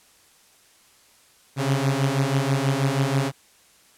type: beating tone pair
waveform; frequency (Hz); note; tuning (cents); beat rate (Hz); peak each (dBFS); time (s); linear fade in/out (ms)
sawtooth; 133.4 / 139.6; C3 / C#3; +34 / +13; 6.2; -19 / -19; 1.56-3.32; 50
effects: white hiss -56 dBFS RMS until 3.97 s + low-pass 11000 Hz 12 dB/octave